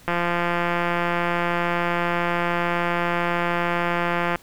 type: click train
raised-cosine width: 0.5 ms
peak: -8 dBFS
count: 741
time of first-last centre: 0.08-4.357 s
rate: 173 Hz
effects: pink hiss -50 dBFS RMS until 4.42 s